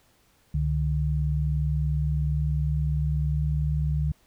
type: tone pair together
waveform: sine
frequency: 69.4 / 149.5 Hz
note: C#2 / D3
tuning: +3 / +31 cents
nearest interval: octave + minor second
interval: 1328 cents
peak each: -25 dBFS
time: 0.54-4.12 s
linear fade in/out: 5 ms
effects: pink hiss -63 dBFS RMS until 4.26 s